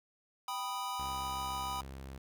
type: chord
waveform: square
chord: G augmented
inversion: none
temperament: equal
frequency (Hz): 784 / 987.8 / 1244.5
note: G5 / B5 / D#6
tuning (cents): 0 / 0 / 0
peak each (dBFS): -43 / -39 / -42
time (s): 0.48-1.81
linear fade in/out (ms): 2
type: tone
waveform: sawtooth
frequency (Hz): 67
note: C2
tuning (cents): +42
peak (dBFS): -40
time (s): 0.99-2.18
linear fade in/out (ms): 5
effects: none